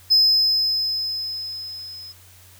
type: tone with level ramp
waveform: triangle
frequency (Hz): 5100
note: D#8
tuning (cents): +42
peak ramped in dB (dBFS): -10 to -35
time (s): 0.1-2.13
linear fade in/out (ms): 20
effects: added 91 Hz sine -50 dBFS peak until 2.59 s + white hiss -50 dBFS RMS until 2.59 s